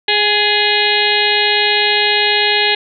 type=harmonic tone with a mistuned harmonic; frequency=415.3 Hz; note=G#4; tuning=in tune; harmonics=1 / 2 / 4 / 5 / 6 / 7 / 8 / 9 / 10; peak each=-20 / -20 / -20 / -20 / -20 / -20 / -20 / -20 / -20 dBFS; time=0.08-2.75 s; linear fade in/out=5 ms; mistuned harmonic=4; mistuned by=+26 cents; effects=none